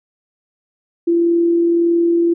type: tone with amplitude modulation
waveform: sine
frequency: 339.8 Hz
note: F4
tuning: 47 cents flat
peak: -10 dBFS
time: 1.07-2.34 s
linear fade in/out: 10 ms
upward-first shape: sine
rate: 41.7 Hz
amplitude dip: 25%
effects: none